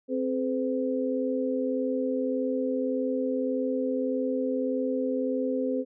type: tone cluster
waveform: sine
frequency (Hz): 262.3 / 428.3 / 510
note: C4 / A4 / C5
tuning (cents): +4 / -47 / -44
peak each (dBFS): -28 / -33 / -29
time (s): 0.08-5.85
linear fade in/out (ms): 50
effects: none